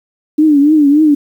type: tone with vibrato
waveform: sine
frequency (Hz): 296.2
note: D4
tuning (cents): +15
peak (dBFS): -5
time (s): 0.38-1.15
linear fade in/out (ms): 10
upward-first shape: triangle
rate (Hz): 3.5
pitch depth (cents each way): 120
effects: 7-bit